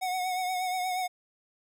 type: tone with vibrato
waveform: square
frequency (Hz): 736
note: F#5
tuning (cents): -9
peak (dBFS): -29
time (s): 0.01-1.08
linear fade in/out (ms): 20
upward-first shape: triangle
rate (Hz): 8.4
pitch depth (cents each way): 42
effects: none